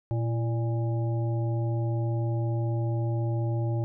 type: harmonic tone with a mistuned harmonic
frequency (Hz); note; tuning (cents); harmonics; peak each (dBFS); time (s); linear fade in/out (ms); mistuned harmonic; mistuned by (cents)
117.3; A#2; +11; 1 / 3 / 5 / 7; -25 / -35 / -39 / -42; 0.11-3.84; 0; 3; -71
effects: none